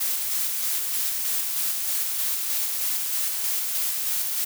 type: noise with tremolo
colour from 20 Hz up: blue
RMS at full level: -25 dBFS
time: 0-4.45 s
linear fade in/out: 10 ms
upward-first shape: square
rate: 3.2 Hz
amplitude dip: 25%
effects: none